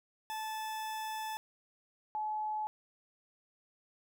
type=tone pair in turn; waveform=40% pulse / sine; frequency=872 / 856 Hz; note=A5 / A5; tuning=-16 / -48 cents; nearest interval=unison; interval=32 cents; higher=first; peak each=-36 / -33 dBFS; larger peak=second; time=0.3-1.37 / 2.15-2.67 s; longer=first; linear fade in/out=0 ms; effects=none